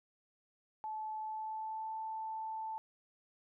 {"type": "tone with pitch glide", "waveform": "sine", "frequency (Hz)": [867, 881.1], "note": ["A5", "A5"], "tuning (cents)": [-26, 2], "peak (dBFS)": -38, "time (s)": [0.84, 2.78], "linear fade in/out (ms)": 0, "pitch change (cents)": 28, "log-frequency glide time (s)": [1.19, 1.94], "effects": []}